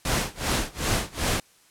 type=noise with tremolo; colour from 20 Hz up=pink; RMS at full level=-23 dBFS; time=0.05-1.4 s; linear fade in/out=2 ms; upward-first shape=sine; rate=2.6 Hz; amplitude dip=95%; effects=white hiss -58 dBFS RMS until 1.7 s + low-pass 11000 Hz 12 dB/octave